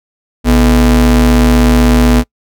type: ring-modulated tone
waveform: square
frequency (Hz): 94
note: F#2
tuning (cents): +28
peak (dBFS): -3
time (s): 0.44-2.24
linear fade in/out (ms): 50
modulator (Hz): 150
effects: noise-tail reverb RT60 0.1 s tail -25 dB re dry